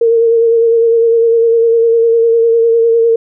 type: tone with vibrato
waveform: sine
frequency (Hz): 460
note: A#4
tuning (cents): -23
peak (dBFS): -6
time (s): 0.01-3.16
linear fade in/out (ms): 5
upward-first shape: sine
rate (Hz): 9.9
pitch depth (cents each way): 27
effects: none